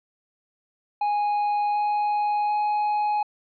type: tone with pitch steps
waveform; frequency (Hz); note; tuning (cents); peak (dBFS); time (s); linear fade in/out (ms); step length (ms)
triangle; 828 / 832.8 / 837.6; G#5 / G#5 / G#5; -5 / +5 / +15; -19; 1.01-3.23; 5; 740
effects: resampled to 11025 Hz